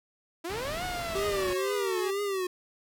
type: linear two-way sweep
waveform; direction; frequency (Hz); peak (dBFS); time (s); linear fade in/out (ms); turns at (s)
sawtooth; up then down; 317.1 to 736 to 401.4; -29; 0.44-2.11; 10; 0.84
type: low-pass noise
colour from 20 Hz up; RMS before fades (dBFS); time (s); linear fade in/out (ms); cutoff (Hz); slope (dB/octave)
pink; -39; 0.49-1.54; 10; 5200; 48
type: tone with vibrato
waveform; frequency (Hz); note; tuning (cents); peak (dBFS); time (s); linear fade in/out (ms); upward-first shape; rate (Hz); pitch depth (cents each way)
square; 386; G4; -27; -29; 1.15-2.47; 5; triangle; 2.1; 120
effects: none